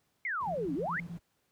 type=exponential two-way sweep; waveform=sine; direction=down then up; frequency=2217 to 258 to 2217 Hz; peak=-31 dBFS; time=0.25-1 s; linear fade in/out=2 ms; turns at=0.74 s
type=noise; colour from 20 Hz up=brown; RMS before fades=-48 dBFS; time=0.4-1.19 s; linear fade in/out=10 ms
type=tone bursts; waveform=sine; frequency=170 Hz; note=F3; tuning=46 cents flat; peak=-38 dBFS; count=7; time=0.47-1.174 s; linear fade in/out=5 ms; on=80 ms; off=24 ms
effects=pink hiss -75 dBFS RMS until 1.51 s + high-pass 80 Hz 12 dB/octave